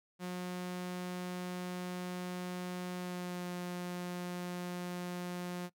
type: tone with pitch glide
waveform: sawtooth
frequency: 180 to 177.93 Hz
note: F#3 to F3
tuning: -47 to +33 cents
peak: -34 dBFS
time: 0.19-5.7 s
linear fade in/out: 50 ms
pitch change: -20 cents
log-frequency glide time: 2.96-3.48 s
effects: noise-tail reverb RT60 0.1 s tail -23 dB re dry